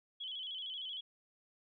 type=tone with vibrato; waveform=sine; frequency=3191 Hz; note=G7; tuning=30 cents sharp; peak=-40 dBFS; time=0.2-1.01 s; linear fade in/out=10 ms; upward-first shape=square; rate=13 Hz; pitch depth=73 cents each way; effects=none

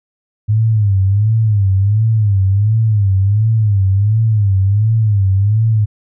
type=tone with vibrato; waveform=sine; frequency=103.6 Hz; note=G#2; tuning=4 cents flat; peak=-9 dBFS; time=0.48-5.86 s; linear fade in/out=20 ms; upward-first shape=sine; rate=1.4 Hz; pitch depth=140 cents each way; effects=none

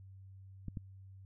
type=clicks; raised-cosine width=5 ms; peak=-28 dBFS; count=2; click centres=0.683 / 0.772 s; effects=added 96 Hz sine -51 dBFS peak until 1.25 s

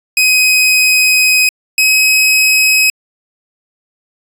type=tone pair in turn; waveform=sawtooth; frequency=2519 / 2544 Hz; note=D#7 / D#7; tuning=+21 / +38 cents; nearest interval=unison; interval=17 cents; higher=second; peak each=-4 / -4 dBFS; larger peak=neither; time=0.17-1.49 / 1.78-2.9 s; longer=first; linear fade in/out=2 ms; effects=resampled to 32000 Hz

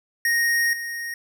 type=tone with level steps; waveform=square; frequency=1864.7 Hz; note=A#6; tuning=in tune; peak=-19 / -29 dBFS; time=0.25-1.14 s; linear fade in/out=2 ms; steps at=0.73 s; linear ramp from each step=2 ms; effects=none

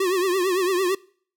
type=tone with vibrato; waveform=square; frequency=369.9 Hz; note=F#4; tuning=in tune; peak=-20 dBFS; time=0-0.95 s; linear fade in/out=5 ms; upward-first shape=triangle; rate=8.9 Hz; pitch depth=120 cents each way; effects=noise-tail reverb RT60 0.5 s tail -23 dB re dry

